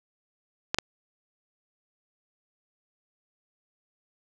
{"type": "clicks", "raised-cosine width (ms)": 0.2, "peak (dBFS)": [-7, -6], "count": 2, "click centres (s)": [0.745, 0.786], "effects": []}